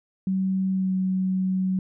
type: tone with pitch glide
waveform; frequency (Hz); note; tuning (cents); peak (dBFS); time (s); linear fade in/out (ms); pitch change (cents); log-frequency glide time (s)
sine; 189.8 to 187.4; F#3 to F#3; +44 to +22; -21; 0.27-1.79; 2; -22; 0.71-0.94
effects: none